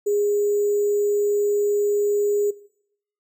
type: tone with sample-and-hold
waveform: sine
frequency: 411.3 Hz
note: G#4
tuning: 17 cents flat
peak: -18 dBFS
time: 0.06-2.51 s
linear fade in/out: 10 ms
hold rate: 7350 Hz
effects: noise-tail reverb RT60 0.7 s tail -19 dB re dry